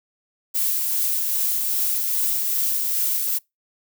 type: noise with tremolo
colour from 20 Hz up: violet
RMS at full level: -21 dBFS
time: 0.54-3.39 s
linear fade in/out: 20 ms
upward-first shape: triangle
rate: 2.5 Hz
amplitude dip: 30%
effects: noise-tail reverb RT60 0.2 s tail -26 dB re dry